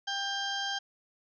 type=harmonic tone with a mistuned harmonic; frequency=794 Hz; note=G5; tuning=22 cents sharp; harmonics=1 / 2 / 4 / 5 / 6 / 7 / 8; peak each=-37 / -36 / -35 / -47 / -42 / -45 / -46 dBFS; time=0.07-0.79 s; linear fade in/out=10 ms; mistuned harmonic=7; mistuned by=-66 cents; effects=none